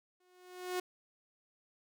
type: tone with exponential growth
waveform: sawtooth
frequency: 363.3 Hz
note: F#4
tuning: 32 cents flat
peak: -28 dBFS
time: 0.2-0.8 s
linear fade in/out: 5 ms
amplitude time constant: 130 ms
effects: none